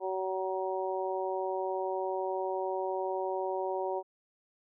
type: harmonic tone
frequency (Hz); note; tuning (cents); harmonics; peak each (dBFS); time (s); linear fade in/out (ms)
188.5; F#3; +32; 2 / 3 / 4 / 5; -34 / -36 / -37 / -38; 0-4.03; 50
effects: none